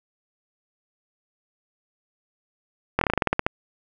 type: slowing click train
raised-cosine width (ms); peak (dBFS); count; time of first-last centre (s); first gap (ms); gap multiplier
0.5; -4; 12; 2.99-3.465; 23; 1.12
effects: none